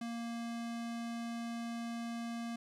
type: tone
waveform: square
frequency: 233.1 Hz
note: A#3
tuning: in tune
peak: -39 dBFS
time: 0.01-2.56 s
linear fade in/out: 5 ms
effects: low-pass 9000 Hz 12 dB/octave + 13-bit